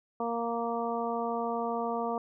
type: harmonic tone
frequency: 233.1 Hz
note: A#3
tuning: in tune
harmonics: 1 / 2 / 3 / 4 / 5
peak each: -36 / -34 / -34 / -37 / -38 dBFS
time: 0.2-2.18 s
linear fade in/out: 2 ms
effects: none